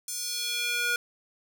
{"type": "tone with high-pass filter sweep", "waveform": "square", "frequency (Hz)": 480, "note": "B4", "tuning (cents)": -49, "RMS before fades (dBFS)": -30, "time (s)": [0.08, 0.96], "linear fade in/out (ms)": 2, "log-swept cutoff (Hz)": [7200, 1400], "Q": 1.7, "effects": []}